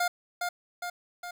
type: tone with echo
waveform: 25% pulse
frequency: 707 Hz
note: F5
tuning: 21 cents sharp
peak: -21 dBFS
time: 0-0.08 s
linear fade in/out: 5 ms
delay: 410 ms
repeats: 3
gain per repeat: -4 dB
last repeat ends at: 1.31 s
effects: 10-bit